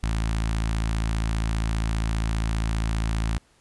sawtooth tone with notch filter, 55 Hz, A1, in tune, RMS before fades -25 dBFS, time 0.03-3.38 s, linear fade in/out 0 ms, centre 460 Hz, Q 0.82, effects pink hiss -61 dBFS RMS until 3.6 s + resampled to 24000 Hz

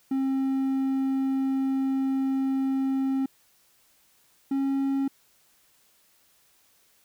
triangle tone pair in turn, 267.6 / 272.7 Hz, C4 / C#4, +39 / -28 cents, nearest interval unison, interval 33 cents, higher second, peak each -21 dBFS, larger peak neither, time 0.11-3.26 / 4.51-5.08 s, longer first, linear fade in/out 5 ms, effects white hiss -63 dBFS RMS until 7.04 s

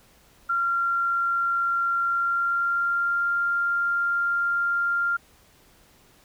sine tone with pitch glide, 1379 to 1393.4 Hz, F6 to F6, -22 to -4 cents, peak -21 dBFS, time 0.49-5.17 s, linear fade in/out 10 ms, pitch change +18 cents, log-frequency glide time 2.04-3.3 s, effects pink hiss -57 dBFS RMS until 6.24 s

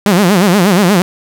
sawtooth tone with vibrato, 190 Hz, F#3, 46 cents sharp, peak -3 dBFS, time 0.06-1.02 s, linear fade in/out 0 ms, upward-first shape sine, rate 8.4 Hz, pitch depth 190 cents each way, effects none

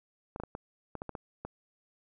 clicks, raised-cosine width 1 ms, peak -24 dBFS, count 9, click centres 0.361 / 0.4 / 0.436 / 0.551 / 0.953 / 1.019 / 1.093 / 1.152 / 1.45 s, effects none

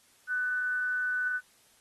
sine tone with amplitude modulation, 1496 Hz, F#6, 19 cents sharp, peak -26 dBFS, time 0.27-1.41 s, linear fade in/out 50 ms, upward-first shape sine, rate 269 Hz, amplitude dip 30%, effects white hiss -63 dBFS RMS until 1.8 s + AAC 32 kbps

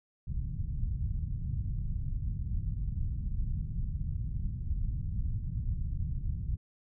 pink low-pass noise, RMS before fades -33 dBFS, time 0.27-6.57 s, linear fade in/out 10 ms, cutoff 140 Hz, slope 24 dB/octave, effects none

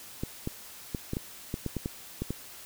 clicks, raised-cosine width 3 ms, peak -18 dBFS, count 11, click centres 0.235 / 0.474 / 0.948 / 1.134 / 1.169 / 1.541 / 1.663 / 1.767 / 1.859 / 2.22 / 2.306 s, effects white hiss -47 dBFS RMS until 2.65 s

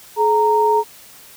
sine tone pair together, 426.2 / 926.9 Hz, G#4 / A#5, +45 / -10 cents, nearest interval octave + minor second, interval 1345 cents, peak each -16 / -14 dBFS, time 0.16-0.84 s, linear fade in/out 50 ms, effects white hiss -43 dBFS RMS until 1.36 s

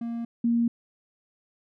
triangle / sine tone pair in turn, 233.1 / 234.3 Hz, A#3 / A#3, 0 / +9 cents, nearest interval unison, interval 9 cents, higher second, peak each -27 / -20 dBFS, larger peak second, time 0.01-0.25 / 0.44-0.68 s, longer neither, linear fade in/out 5 ms, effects none

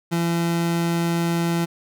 30% pulse tone, 169.2 Hz, E3, 45 cents sharp, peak -17 dBFS, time 0.11-1.66 s, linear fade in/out 20 ms, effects none

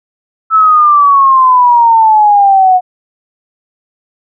sine exponential sweep, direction down, 1318.5 to 726 Hz, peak -3 dBFS, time 0.5-2.81 s, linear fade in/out 50 ms, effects none

